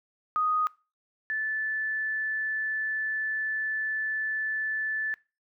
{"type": "tone pair in turn", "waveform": "sine", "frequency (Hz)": [1244.5, 1747.9], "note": ["D#6", "A6"], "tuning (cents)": [0, -12], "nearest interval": "tritone", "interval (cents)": 588, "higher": "second", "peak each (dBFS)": [-23, -27], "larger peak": "first", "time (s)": [[0.36, 0.67], [1.3, 5.14]], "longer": "second", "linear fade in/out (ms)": 0, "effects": ["noise-tail reverb RT60 0.3 s tail -22 dB re dry"]}